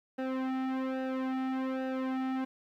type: tone with flanger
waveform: sawtooth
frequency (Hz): 261.5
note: C4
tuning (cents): -1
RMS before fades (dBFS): -33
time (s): 0.18-2.45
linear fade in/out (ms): 10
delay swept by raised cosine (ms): 0.9 to 2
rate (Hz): 1.2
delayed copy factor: -1
effects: low-pass 2000 Hz 12 dB/octave + 11-bit